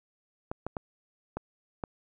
clicks, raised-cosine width 1 ms, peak -19 dBFS, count 5, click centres 0.515 / 0.666 / 0.768 / 1.37 / 1.838 s, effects none

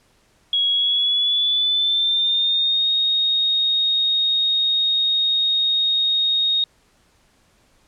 sine tone with pitch glide, 3322 to 3729 Hz, G#7 to A#7, 0 to 0 cents, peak -16 dBFS, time 0.53-6.64 s, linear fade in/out 2 ms, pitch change +200 cents, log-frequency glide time 0.71-2.9 s, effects pink hiss -59 dBFS RMS until 7.87 s + low-pass 10000 Hz 12 dB/octave

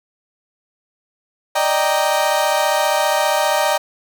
35% pulse chord, Eb major seventh, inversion third, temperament equal, 587.3 / 622.3 / 784 / 932.3 Hz, D5 / Eb5 / G5 / Bb5, 0 / 0 / 0 / 0 cents, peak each -19 dBFS, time 1.55-3.78 s, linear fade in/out 10 ms, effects none

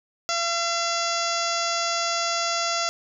harmonic tone, 680 Hz, F5, 46 cents flat, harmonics 1 / 2 / 3 / 4 / 5 / 6 / 7 / 8 / 9 / 10, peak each -29 / -28 / -34 / -35 / -34 / -37 / -31 / -34 / -34 / -34 dBFS, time 0.29-2.89 s, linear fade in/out 0 ms, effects none

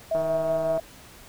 sine tone with tremolo, 652 Hz, E5, 19 cents flat, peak -21 dBFS, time 0.11-0.8 s, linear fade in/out 5 ms, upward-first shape sine, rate 5.4 Hz, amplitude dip 35%
click train, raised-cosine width 1 ms, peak -21 dBFS, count 100, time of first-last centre 0.15-0.777 s, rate 158 Hz
effects pink hiss -48 dBFS RMS until 1.28 s

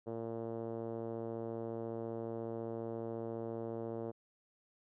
5% pulse tone with low-pass filter, 114.5 Hz, A#2, 31 cents flat, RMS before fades -41 dBFS, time 0.06-4.12 s, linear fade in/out 20 ms, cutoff 470 Hz, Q 1.8, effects none

